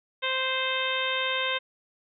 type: harmonic tone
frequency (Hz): 522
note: C5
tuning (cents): -4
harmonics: 1 / 2 / 3 / 4 / 5 / 6 / 7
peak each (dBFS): -33 / -33 / -33 / -33 / -33 / -33 / -33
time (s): 0.22-1.59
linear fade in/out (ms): 20
effects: none